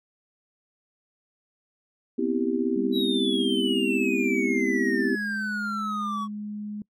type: chord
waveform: sine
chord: C major seventh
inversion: third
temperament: just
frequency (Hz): 245.3 / 261.6 / 327 / 392.4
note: B3 / C4 / E4 / G4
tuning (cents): -12 / 0 / -14 / +2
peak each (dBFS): -28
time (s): 2.18-5.16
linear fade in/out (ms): 10
type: tone with pitch glide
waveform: sine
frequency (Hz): 201.2 to 208.9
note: G3 to G#3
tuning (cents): +45 to +10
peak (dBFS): -31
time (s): 2.76-6.82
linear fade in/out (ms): 2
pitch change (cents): +65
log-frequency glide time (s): 3.41-5.36
type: exponential sweep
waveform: triangle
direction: down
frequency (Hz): 3924 to 1108.7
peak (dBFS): -26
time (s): 2.92-6.28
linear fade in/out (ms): 50
effects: noise-tail reverb RT60 0.1 s tail -24 dB re dry